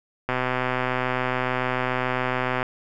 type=click train; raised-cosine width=0.5 ms; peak=-9 dBFS; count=298; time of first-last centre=0.29-2.629 s; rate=127 Hz; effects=none